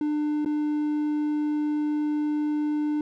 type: tone with dropouts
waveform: triangle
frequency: 299.3 Hz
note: D4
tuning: 33 cents sharp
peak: -21 dBFS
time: 0.01-3.01 s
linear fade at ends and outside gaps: 2 ms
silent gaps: 0.448-0.459 s
effects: none